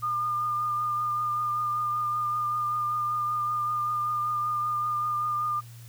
sine tone with vibrato, 1209 Hz, D6, 50 cents sharp, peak -25 dBFS, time 0.02-5.61 s, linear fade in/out 20 ms, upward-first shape triangle, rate 5.2 Hz, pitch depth 21 cents each way, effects added 117 Hz sine -43 dBFS peak until 5.88 s + white hiss -54 dBFS RMS until 5.88 s

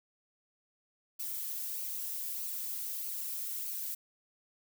violet noise with flanger, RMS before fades -38 dBFS, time 1.19-3.95 s, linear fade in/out 10 ms, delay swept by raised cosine 0.55 to 2.65 ms, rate 1.6 Hz, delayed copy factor -0.5, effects none

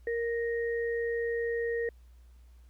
sine tone pair together, 466.2 / 1864.8 Hz, A#4 / A#6, 0 / 0 cents, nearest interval 2 octaves, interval 2400 cents, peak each -29 / -37 dBFS, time 0.07-1.89 s, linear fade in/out 2 ms, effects added 60 Hz sine -52 dBFS peak until 2.69 s + pink hiss -71 dBFS RMS until 2.69 s

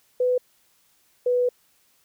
sine tone pair in turn, 499.7 / 493.4 Hz, B4 / B4, +20 / -2 cents, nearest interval unison, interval 22 cents, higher first, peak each -18 dBFS, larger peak neither, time 0.2-0.38 / 1.26-1.49 s, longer second, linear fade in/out 5 ms, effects white hiss -63 dBFS RMS until 2.04 s

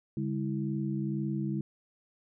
sine tone cluster, 142.2 / 204.2 / 326.3 Hz, C#3 / G#3 / E4, +45 / -29 / -18 cents, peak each -33 / -33 / -36 dBFS, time 0.17-1.61 s, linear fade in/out 2 ms, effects none

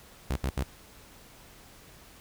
sawtooth tone bursts, 66.3 Hz, C2, 23 cents sharp, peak -23 dBFS, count 3, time 0.3-0.636 s, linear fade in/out 5 ms, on 66 ms, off 69 ms, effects pink hiss -53 dBFS RMS until 2.2 s

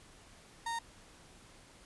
35% pulse tone, 925 Hz, A#5, 14 cents flat, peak -33 dBFS, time 0.66-0.79 s, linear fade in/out 5 ms, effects pink hiss -58 dBFS RMS until 1.85 s + resampled to 24000 Hz

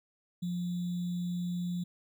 sine tone with sample-and-hold, 176.5 Hz, F3, 19 cents sharp, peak -31 dBFS, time 0.42-1.84 s, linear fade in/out 10 ms, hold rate 3675 Hz, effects none

